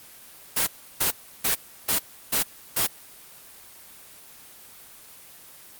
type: noise bursts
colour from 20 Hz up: white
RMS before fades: -22 dBFS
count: 6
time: 0.56-2.87 s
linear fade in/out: 10 ms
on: 110 ms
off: 330 ms
effects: white hiss -47 dBFS RMS until 5.79 s + Opus 24 kbps